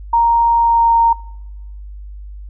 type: tone with pitch glide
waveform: sine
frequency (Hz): 932.3 to 924.8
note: A#5 to A#5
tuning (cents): 0 to -14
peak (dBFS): -9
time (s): 0.13-1.13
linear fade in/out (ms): 5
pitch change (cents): -14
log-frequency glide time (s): 0.59-0.93
effects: noise-tail reverb RT60 1.0 s tail -24 dB re dry + added 50 Hz sine -29 dBFS peak until 2.49 s